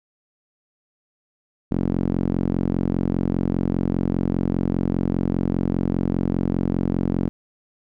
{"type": "tone with band-pass filter", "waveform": "sawtooth", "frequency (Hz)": 45, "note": "F#1", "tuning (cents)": -47, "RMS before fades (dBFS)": -22, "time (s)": [1.71, 7.29], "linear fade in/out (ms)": 0, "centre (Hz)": 240, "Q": 1.7, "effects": []}